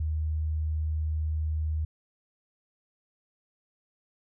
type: tone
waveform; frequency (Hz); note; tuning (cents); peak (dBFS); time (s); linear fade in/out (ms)
sine; 77.78; D#2; 0; -26; 0-1.85; 5
effects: none